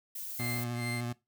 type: noise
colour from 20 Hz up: violet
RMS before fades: -40 dBFS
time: 0.15-0.64 s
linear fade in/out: 5 ms
type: tone with vibrato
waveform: 25% pulse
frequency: 120 Hz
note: B2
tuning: 49 cents flat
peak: -30 dBFS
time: 0.39-1.13 s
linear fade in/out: 10 ms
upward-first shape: triangle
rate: 13 Hz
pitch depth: 28 cents each way
type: tone with tremolo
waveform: 35% pulse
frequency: 2093 Hz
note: C7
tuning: in tune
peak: -34 dBFS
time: 0.39-1.01 s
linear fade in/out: 5 ms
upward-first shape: sine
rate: 2.4 Hz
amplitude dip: 100%
effects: noise-tail reverb RT60 0.2 s tail -19 dB re dry